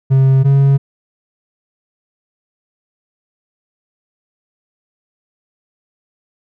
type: tone pair in turn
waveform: triangle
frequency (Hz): 133.7 / 138.02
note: C3 / C#3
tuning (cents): +38 / -7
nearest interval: minor second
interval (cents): 55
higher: second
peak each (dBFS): -5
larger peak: neither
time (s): 0.1-0.44 / 0.44-0.78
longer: neither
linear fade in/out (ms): 20
effects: none